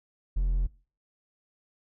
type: tone with hard clipping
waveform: triangle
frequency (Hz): 43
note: F1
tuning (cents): -26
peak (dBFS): -24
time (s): 0.36-0.67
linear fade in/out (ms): 10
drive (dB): 6
effects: noise-tail reverb RT60 0.4 s tail -22 dB re dry